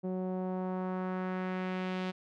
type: tone with low-pass filter sweep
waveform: sawtooth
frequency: 185 Hz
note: F#3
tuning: in tune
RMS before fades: -35 dBFS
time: 0.03-2.12 s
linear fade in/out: 20 ms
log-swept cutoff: 510 to 3500 Hz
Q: 1.3
effects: none